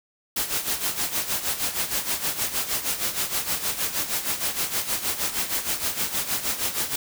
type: noise with tremolo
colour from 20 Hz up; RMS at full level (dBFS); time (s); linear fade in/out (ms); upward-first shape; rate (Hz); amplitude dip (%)
white; -24; 0.36-6.96; 5; sine; 6.4; 70
effects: none